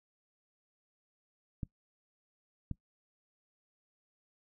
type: clicks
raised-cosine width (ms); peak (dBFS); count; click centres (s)
5; -24; 2; 1.632 / 2.713
effects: noise-tail reverb RT60 0.1 s tail -21 dB re dry